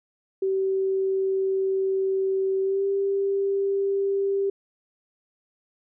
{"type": "tone with pitch glide", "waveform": "sine", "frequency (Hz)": [384.2, 394.5], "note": ["G4", "G4"], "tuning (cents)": [-35, 11], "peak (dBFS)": -21, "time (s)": [0.42, 4.5], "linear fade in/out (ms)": 5, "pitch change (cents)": 46, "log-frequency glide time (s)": [2.62, 2.85], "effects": []}